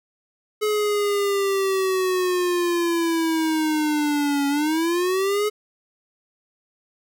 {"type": "linear two-way sweep", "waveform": "square", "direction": "down then up", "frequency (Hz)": [426.5, 280, 426.5], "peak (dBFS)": -20, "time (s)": [0.61, 5.5], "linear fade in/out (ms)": 20, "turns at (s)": 4.48, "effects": []}